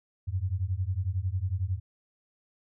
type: beating tone pair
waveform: sine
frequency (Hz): 88 / 99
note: F2 / G2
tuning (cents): +14 / +18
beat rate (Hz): 11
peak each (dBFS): -30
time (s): 0.27-1.8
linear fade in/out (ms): 20
effects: none